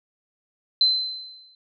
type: tone with exponential decay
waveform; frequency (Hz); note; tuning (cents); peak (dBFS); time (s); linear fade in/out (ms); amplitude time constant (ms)
sine; 4068; C8; -50; -13; 0.81-1.55; 2; 160
effects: none